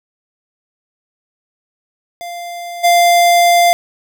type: tone with level steps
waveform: square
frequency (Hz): 695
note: F5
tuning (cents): -9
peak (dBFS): -25 / -8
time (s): 2.21-3.73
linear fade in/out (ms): 0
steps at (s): 2.83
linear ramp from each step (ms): 20
effects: none